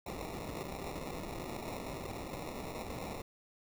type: noise with sample-and-hold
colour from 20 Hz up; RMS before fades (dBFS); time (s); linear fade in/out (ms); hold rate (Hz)
violet; -42; 0.06-3.22; 5; 1575
effects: none